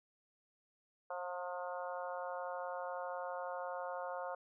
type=harmonic tone with a mistuned harmonic; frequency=178.4 Hz; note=F3; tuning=37 cents sharp; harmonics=3 / 4 / 5 / 6 / 7 / 8; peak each=-43 / -45 / -47 / -49 / -50 / -51 dBFS; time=1.1-4.35 s; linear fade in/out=5 ms; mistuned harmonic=5; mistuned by=+27 cents; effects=none